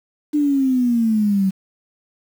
sine exponential sweep, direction down, 301.5 to 188.1 Hz, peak -14 dBFS, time 0.33-1.51 s, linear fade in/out 20 ms, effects 7-bit

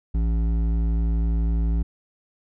sine tone with hard clipping, 56 Hz, A1, 31 cents sharp, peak -21 dBFS, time 0.14-1.83 s, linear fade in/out 10 ms, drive 10 dB, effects none

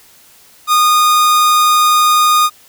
45% pulse tone, 1228 Hz, D#6, 23 cents flat, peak -8 dBFS, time 0.67-2.5 s, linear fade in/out 50 ms, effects white hiss -45 dBFS RMS until 2.68 s

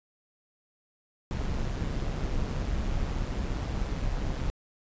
brown noise with amplitude modulation, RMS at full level -28 dBFS, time 1.31-4.5 s, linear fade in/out 0 ms, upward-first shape sine, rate 135 Hz, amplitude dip 45%, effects resampled to 16000 Hz

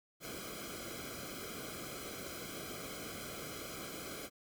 pink noise with comb filter, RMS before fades -45 dBFS, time 0.2-4.3 s, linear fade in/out 50 ms, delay 1.1 ms, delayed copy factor -0.95, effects none

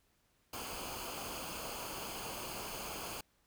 pink noise with comb filter, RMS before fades -43 dBFS, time 0.53-3.21 s, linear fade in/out 5 ms, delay 0.53 ms, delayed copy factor -0.65, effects pink hiss -74 dBFS RMS until 3.46 s

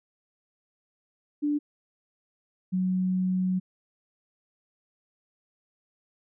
sine tone pair in turn, 293.7 / 185.02 Hz, D4 / F#3, 0 / 0 cents, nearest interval minor sixth, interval 800 cents, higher first, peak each -23 dBFS, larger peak neither, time 1.42-1.59 / 2.72-3.6 s, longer second, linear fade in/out 20 ms, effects none

